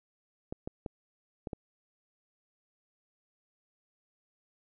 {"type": "clicks", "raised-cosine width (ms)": 2, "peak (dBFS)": -23, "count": 5, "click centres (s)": [0.525, 0.675, 0.862, 1.472, 1.532], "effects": []}